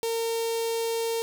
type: tone with notch filter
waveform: sawtooth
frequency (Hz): 457.7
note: A#4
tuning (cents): -32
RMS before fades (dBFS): -28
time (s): 0.03-1.22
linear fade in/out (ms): 0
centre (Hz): 1500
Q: 0.71
effects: none